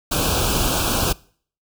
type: band-stop noise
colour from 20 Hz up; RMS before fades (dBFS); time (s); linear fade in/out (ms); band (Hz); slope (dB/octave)
pink; -20; 0.11-1.13; 10; 1600 to 2400; 96
effects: noise-tail reverb RT60 0.5 s tail -23 dB re dry